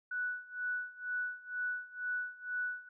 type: tone with tremolo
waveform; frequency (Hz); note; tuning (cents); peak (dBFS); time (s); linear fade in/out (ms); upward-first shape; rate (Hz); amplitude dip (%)
sine; 1480; F#6; 0; -32; 0.11-2.89; 5; sine; 2.1; 90
effects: none